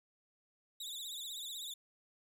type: tone with vibrato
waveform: sawtooth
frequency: 3670 Hz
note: A#7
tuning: 28 cents flat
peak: -39 dBFS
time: 0.8-1.74 s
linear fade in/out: 5 ms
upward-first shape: triangle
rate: 16 Hz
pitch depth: 140 cents each way
effects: none